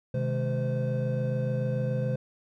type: tone cluster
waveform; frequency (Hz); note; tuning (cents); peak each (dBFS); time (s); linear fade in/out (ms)
triangle; 129.2 / 156.2 / 209.8 / 514; C3 / D#3 / G#3 / C5; -21 / +7 / +18 / -31; -26 / -33 / -33 / -30; 0.14-2.16; 5
effects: none